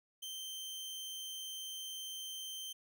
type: tone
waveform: sawtooth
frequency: 3121 Hz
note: G7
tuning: 8 cents flat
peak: -39 dBFS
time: 0.22-2.73 s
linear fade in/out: 10 ms
effects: none

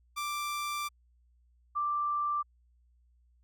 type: tone pair in turn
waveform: sawtooth / sine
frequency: 1177 / 1177 Hz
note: D6 / D6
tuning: +3 / +3 cents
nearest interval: unison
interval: 0 cents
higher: neither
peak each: -29 / -28 dBFS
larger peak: second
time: 0.16-0.89 / 1.75-2.43 s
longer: first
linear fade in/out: 20 ms
effects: added 60 Hz sine -63 dBFS peak until 3.43 s

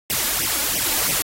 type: noise with flanger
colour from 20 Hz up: white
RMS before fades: -21 dBFS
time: 0.1-1.22 s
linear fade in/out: 0 ms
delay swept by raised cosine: 0.34 to 3.54 ms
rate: 3 Hz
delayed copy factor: +1
effects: AAC 48 kbps

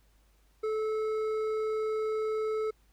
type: tone with hard clipping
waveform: triangle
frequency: 434.6 Hz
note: A4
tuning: 21 cents flat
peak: -30 dBFS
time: 0.63-2.71 s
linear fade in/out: 10 ms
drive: 11 dB
effects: added 51 Hz sine -63 dBFS peak until 2.92 s + pink hiss -70 dBFS RMS until 2.92 s

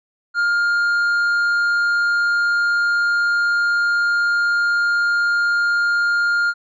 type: tone with tanh clipping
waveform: triangle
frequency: 1408 Hz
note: F6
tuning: 14 cents sharp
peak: -16 dBFS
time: 0.34-6.54 s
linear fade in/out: 50 ms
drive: 9 dB
effects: none

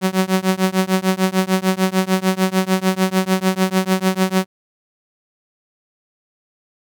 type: tone with tremolo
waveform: sawtooth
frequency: 188 Hz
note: F#3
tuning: 28 cents sharp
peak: -7 dBFS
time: 0.01-4.46 s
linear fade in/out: 50 ms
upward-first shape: triangle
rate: 6.7 Hz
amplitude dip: 100%
effects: none

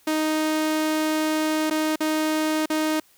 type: tone with dropouts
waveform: sawtooth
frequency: 311.1 Hz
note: D#4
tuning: in tune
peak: -17 dBFS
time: 0.07-3 s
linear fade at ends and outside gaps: 5 ms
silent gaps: 1.7-1.708 / 1.959-2.004 / 2.659-2.7 s
effects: white hiss -58 dBFS RMS until 3.17 s

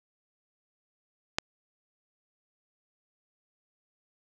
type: click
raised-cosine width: 0.2 ms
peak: -8 dBFS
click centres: 1.385 s
effects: none

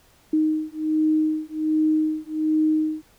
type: beating tone pair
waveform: sine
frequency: 310.3 / 311.6 Hz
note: D#4 / D#4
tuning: -5 / +3 cents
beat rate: 1.3 Hz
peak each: -22 / -22 dBFS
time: 0.33-3.02 s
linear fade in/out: 5 ms
effects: pink hiss -57 dBFS RMS until 3.18 s

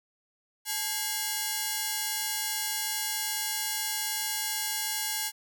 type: ring-modulated tone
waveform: 5% pulse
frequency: 1244.5 Hz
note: D#6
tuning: in tune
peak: -14 dBFS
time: 0.65-5.32 s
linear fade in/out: 50 ms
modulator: 380 Hz
effects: none

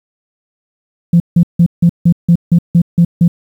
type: tone bursts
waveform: sine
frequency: 171 Hz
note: F3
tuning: 36 cents flat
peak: -3 dBFS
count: 10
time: 1.13-3.28 s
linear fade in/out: 5 ms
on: 71 ms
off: 160 ms
effects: tanh soft clip ceiling 0 dBFS + 7-bit

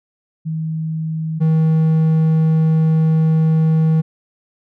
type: tone pair in turn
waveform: sine / triangle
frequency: 159.3 / 159.3 Hz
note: D#3 / D#3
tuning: +41 / +41 cents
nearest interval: unison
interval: 0 cents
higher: neither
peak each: -19 / -9 dBFS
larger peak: second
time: 0.45-1.4 / 1.4-4.02 s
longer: second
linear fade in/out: 20 ms
effects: none

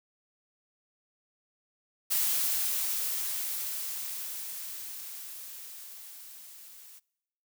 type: noise with level ramp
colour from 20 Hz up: blue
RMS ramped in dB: -27 to -51 dBFS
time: 2.1-7 s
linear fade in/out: 20 ms
effects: noise-tail reverb RT60 0.9 s tail -25 dB re dry

